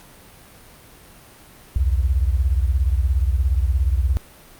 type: beating tone pair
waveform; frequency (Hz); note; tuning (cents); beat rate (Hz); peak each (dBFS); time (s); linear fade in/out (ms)
sine; 62.2 / 79.2; B1 / D#2; +13 / +31; 17; -17 / -21; 1.76-4.17; 0
effects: pink hiss -46 dBFS RMS until 4.59 s + Opus 48 kbps